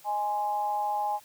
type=tone with amplitude modulation; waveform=sine; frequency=830.6 Hz; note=G#5; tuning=in tune; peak=-23 dBFS; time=0.04-1.2 s; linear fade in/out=50 ms; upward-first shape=sine; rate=212 Hz; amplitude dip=65%; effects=white hiss -55 dBFS RMS until 1.24 s + high-pass 100 Hz 12 dB/octave